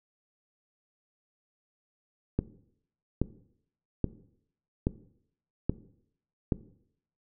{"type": "click train", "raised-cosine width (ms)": 3, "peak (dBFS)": -12, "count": 6, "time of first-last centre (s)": [2.39, 6.522], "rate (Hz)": 1.21, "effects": ["noise-tail reverb RT60 0.7 s tail -17 dB re dry"]}